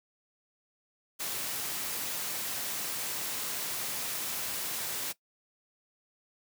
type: noise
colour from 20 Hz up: white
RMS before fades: -35 dBFS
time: 1.19-5.13 s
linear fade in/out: 20 ms
effects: noise-tail reverb RT60 0.1 s tail -19 dB re dry + high-pass 100 Hz 12 dB/octave